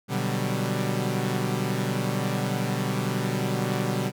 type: chord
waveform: sawtooth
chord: G major seventh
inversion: first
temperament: equal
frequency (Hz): 123.47 / 146.83 / 185 / 196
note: B2 / D3 / F#3 / G3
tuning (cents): 0 / 0 / 0 / 0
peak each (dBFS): -25 / -27 / -28 / -26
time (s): 0.08-4.12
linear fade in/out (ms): 50
effects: none